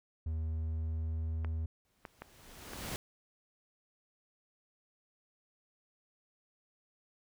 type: tone with pitch glide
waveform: triangle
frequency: 79.6 to 80.29 Hz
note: D#2 to E2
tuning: +40 to -45 cents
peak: -31 dBFS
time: 0.26-1.66 s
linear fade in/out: 5 ms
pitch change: +15 cents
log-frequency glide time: 0.44-1.31 s
type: clicks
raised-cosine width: 0.5 ms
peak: -28 dBFS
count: 4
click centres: 1.447 / 2.052 / 2.22 / 2.734 s
type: noise with exponential growth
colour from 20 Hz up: pink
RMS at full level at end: -38 dBFS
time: 1.85-2.96 s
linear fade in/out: 0 ms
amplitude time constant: 240 ms
effects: none